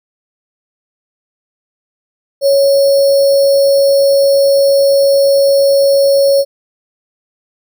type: tone with sample-and-hold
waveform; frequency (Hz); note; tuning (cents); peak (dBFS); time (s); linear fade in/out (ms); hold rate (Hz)
sine; 554.4; C#5; 0; -6; 2.41-6.45; 50; 4900
effects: none